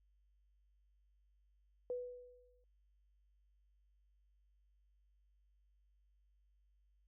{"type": "tone with exponential decay", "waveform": "sine", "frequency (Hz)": 493.9, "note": "B4", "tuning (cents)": 0, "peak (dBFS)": -36, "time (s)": [1.9, 2.64], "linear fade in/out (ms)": 1, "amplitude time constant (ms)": 160, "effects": ["added 50 Hz sine -70 dBFS peak until 7.07 s"]}